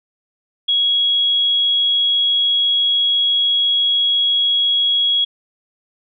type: tone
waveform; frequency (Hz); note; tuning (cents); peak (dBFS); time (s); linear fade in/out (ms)
sine; 3322; G#7; 0; -13; 0.68-5.25; 10
effects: none